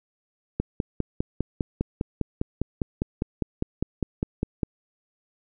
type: click train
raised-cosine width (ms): 3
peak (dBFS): -11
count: 21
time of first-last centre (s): 0.6-4.632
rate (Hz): 4.96
effects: none